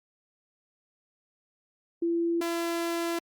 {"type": "tone pair in turn", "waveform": ["sine", "sawtooth"], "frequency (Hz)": [338, 338], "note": ["E4", "E4"], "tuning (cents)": [43, 43], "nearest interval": "unison", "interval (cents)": 0, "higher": "neither", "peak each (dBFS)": -24, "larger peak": "neither", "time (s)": [[2.02, 2.41], [2.41, 3.19]], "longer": "second", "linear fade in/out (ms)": 5, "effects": ["Opus 32 kbps"]}